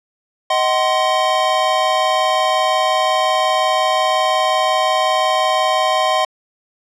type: chord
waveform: square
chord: C diminished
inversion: first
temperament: just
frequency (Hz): 627.9 / 753.5 / 1046.5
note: Eb5 / Gb5 / C6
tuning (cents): +16 / +31 / 0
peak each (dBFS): -19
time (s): 0.5-6.25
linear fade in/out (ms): 5
effects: low-pass 6000 Hz 12 dB/octave